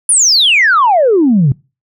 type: exponential sweep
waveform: sine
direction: down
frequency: 10160 to 125.8 Hz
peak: -5 dBFS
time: 0.09-1.52 s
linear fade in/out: 2 ms
effects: noise-tail reverb RT60 0.3 s tail -25 dB re dry + tanh soft clip ceiling -2 dBFS